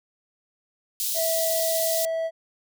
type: high-pass noise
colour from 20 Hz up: white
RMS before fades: -27 dBFS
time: 1-2.05 s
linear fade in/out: 0 ms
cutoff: 3600 Hz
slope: 24 dB/octave
type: tone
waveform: triangle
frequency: 653 Hz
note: E5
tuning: 17 cents flat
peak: -22 dBFS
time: 1.14-2.31 s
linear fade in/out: 50 ms
effects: none